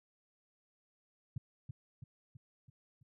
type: tone with echo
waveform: sine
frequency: 126.5 Hz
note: B2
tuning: 42 cents sharp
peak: -34 dBFS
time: 1.36-1.38 s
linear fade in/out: 5 ms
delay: 330 ms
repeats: 5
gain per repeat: -5 dB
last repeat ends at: 3.03 s
effects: none